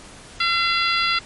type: harmonic tone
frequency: 682 Hz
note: F5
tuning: 41 cents flat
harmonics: 2 / 3 / 4 / 5 / 6 / 7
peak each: -22 / -24 / -25 / -26 / -27 / -27 dBFS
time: 0.4-1.19 s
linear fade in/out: 5 ms
effects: pink hiss -42 dBFS RMS until 1.25 s + MP3 48 kbps